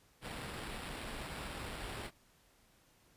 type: noise with sample-and-hold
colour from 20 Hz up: pink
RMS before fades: -44 dBFS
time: 0.21-2.11 s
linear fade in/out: 50 ms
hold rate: 6300 Hz
effects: pink hiss -68 dBFS RMS until 3.16 s + resampled to 32000 Hz